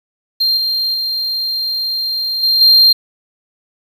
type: tone with level steps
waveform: triangle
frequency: 4186 Hz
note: C8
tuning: in tune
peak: -10 / -13 / -15 / -9 / -4 dBFS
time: 0.4-2.93 s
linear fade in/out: 10 ms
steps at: 0.57 / 0.94 / 2.43 / 2.61 s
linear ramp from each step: 2 ms
effects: 7-bit